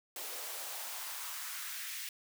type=noise with high-pass filter sweep; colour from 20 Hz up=white; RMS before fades=-42 dBFS; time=0.16-2.09 s; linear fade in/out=2 ms; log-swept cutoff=420 to 2100 Hz; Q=1.7; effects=none